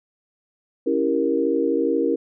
sine chord, C# diminished seventh, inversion none, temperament equal with one note detuned, 277.2 / 329.6 / 392 / 467.8 Hz, C#4 / E4 / G4 / Bb4, 0 / 0 / 0 / +6 cents, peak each -24 / -23 / -26 / -22 dBFS, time 0.86-2.16 s, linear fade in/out 10 ms, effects none

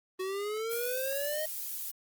square exponential sweep, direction up, 370 to 630 Hz, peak -33 dBFS, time 0.19-1.46 s, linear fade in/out 10 ms
violet noise, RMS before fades -37 dBFS, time 0.71-1.91 s, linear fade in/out 2 ms
clicks, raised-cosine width 0.3 ms, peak -34 dBFS, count 2, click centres 0.733 / 1.126 s
effects Opus 24 kbps

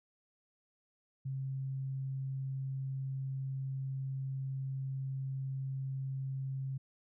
sine tone, 134.1 Hz, C3, 43 cents sharp, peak -35 dBFS, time 1.25-6.78 s, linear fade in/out 10 ms, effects none

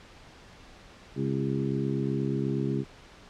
harmonic tone with a mistuned harmonic, 68.3 Hz, C#2, 25 cents flat, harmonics 2 / 3 / 4 / 5 / 6, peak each -30 / -32 / -33 / -34 / -35 dBFS, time 1.15-2.85 s, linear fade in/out 50 ms, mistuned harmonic 6, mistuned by -23 cents, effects pink hiss -51 dBFS RMS until 3.29 s + low-pass 5000 Hz 12 dB/octave

